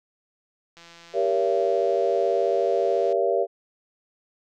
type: click train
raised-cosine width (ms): 0.2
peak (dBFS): -30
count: 399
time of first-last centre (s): 0.77-3.125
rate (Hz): 169
type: chord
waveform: sine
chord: G diminished seventh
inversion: none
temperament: just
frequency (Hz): 392 / 470.4 / 564.5 / 677.4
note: G4 / Bb4 / Db5 / Fb5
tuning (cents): 0 / +16 / +31 / +47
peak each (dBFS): -25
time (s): 1.13-3.47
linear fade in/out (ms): 50
effects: none